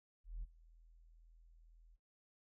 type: tone with ADSR envelope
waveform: sine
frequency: 41.01 Hz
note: E1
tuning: 8 cents flat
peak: -38 dBFS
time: 0.24-1.97 s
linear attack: 190 ms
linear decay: 25 ms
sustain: -23 dB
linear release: 28 ms
effects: noise-tail reverb RT60 0.3 s tail -21 dB re dry + tanh soft clip ceiling -39 dBFS